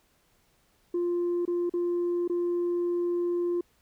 sine tone with dropouts, 349.2 Hz, F4, in tune, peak -23 dBFS, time 0.94-3.61 s, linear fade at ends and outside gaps 5 ms, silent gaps 1.453-1.477 / 1.696-1.737 / 2.278-2.297 s, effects tanh soft clip ceiling -23 dBFS + pink hiss -67 dBFS RMS until 3.81 s

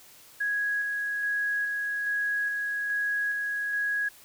sine tone with tremolo, 1661.2 Hz, G#6, in tune, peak -25 dBFS, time 0.4-4.09 s, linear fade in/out 10 ms, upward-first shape square, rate 1.2 Hz, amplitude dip 25%, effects white hiss -53 dBFS RMS until 4.24 s

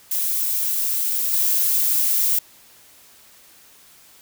violet noise with level steps, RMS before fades -22 / -19 dBFS, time 0.11-2.39 s, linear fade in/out 5 ms, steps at 1.33 s, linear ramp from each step 5 ms, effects white hiss -50 dBFS RMS until 4.21 s

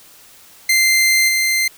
sawtooth tone with level steps, 2084 Hz, C7, 7 cents flat, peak -8 / -11 dBFS, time 0.69-1.68 s, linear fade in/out 5 ms, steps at 1.28 s, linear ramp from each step 10 ms, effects white hiss -45 dBFS RMS until 1.77 s

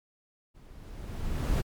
brown noise with level ramp, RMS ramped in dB -52 to -24 dBFS, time 0.54-1.62 s, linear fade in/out 20 ms, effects MP3 96 kbps

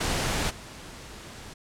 pink noise with level steps, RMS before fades -27 / -43 dBFS, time 0-1.54 s, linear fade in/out 10 ms, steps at 0.49 s, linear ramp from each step 20 ms, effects low-pass 9000 Hz 12 dB/octave

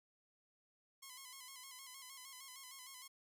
5% pulse tone with vibrato, 1046.5 Hz, C6, in tune, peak -40 dBFS, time 1.02-3.08 s, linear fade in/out 10 ms, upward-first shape square, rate 6.5 Hz, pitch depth 61 cents each way, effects none

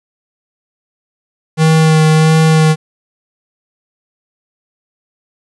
square tone with vibrato, 157.9 Hz, D#3, 26 cents sharp, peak -7 dBFS, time 1.57-2.76 s, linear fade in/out 50 ms, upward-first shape sine, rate 1.5 Hz, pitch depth 15 cents each way, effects resampled to 24000 Hz + 8-bit

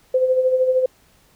sine tone with tremolo, 514 Hz, C5, 31 cents flat, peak -12 dBFS, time 0.14-0.86 s, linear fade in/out 5 ms, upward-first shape sine, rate 13 Hz, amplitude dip 55%, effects pink hiss -56 dBFS RMS until 1.35 s

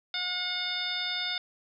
harmonic tone with a mistuned harmonic, 722 Hz, F#5, 43 cents flat, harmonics 1 / 2 / 3 / 4 / 5 / 6 / 7, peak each -43 / -38 / -37 / -43 / -32 / -41 / -38 dBFS, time 0.14-1.38 s, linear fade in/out 2 ms, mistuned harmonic 6, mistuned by +47 cents, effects none

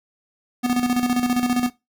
square tone with tremolo, 246.2 Hz, B3, 5 cents flat, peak -17 dBFS, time 0.63-1.7 s, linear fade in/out 20 ms, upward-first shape square, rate 15 Hz, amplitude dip 60%, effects noise-tail reverb RT60 0.2 s tail -17 dB re dry

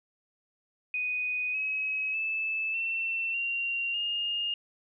sine tone with pitch steps, 2489 / 2555 / 2622 / 2691 / 2762 / 2834 Hz, D#7 / D#7 / E7 / E7 / F7 / F7, 0 / +45 / -10 / +35 / -20 / +25 cents, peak -28 dBFS, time 0.94-4.54 s, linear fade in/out 2 ms, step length 600 ms, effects none

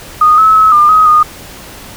sine tone with pitch steps, 1235 / 1295 / 1288 / 1202 / 1263 / 1228 Hz, D#6 / E6 / E6 / D6 / D#6 / D#6, -13 / -31 / -41 / +40 / +26 / -23 cents, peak -3 dBFS, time 0.21-1.23 s, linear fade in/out 5 ms, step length 170 ms, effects pink hiss -31 dBFS RMS until 1.96 s

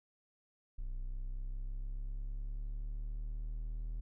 triangle exponential sweep, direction up, 31.01 to 40.17 Hz, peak -35 dBFS, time 0.78-4.01 s, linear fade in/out 10 ms, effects none

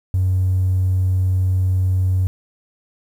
triangle tone, 93 Hz, F#2, 9 cents sharp, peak -11 dBFS, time 0.14-2.27 s, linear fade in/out 0 ms, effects tanh soft clip ceiling -11 dBFS + 8-bit

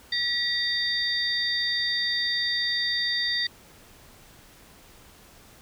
sine tone cluster, 1930 / 3653 / 4667 Hz, B6 / A#7 / D8, -40 / -36 / -12 cents, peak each -28 dBFS, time 0.12-3.47 s, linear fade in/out 5 ms, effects pink hiss -52 dBFS RMS until 5.61 s

